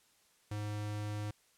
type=tone; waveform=square; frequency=104.8 Hz; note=G#2; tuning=16 cents sharp; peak=-37 dBFS; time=0.51-1.31 s; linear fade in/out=5 ms; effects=white hiss -69 dBFS RMS until 1.57 s + low-pass 11000 Hz 12 dB/octave